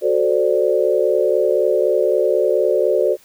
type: chord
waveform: sine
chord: D dominant seventh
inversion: first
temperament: equal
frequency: 370 / 440 / 523.3 / 587.3 Hz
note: F#4 / A4 / C5 / D5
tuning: 0 / 0 / 0 / 0 cents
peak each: -19 dBFS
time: 0.01-3.17 s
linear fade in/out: 50 ms
effects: white hiss -51 dBFS RMS until 3.24 s